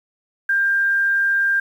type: tone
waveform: sine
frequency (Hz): 1594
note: G6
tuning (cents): +28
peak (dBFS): -15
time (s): 0.49-1.6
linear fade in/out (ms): 5
effects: 8-bit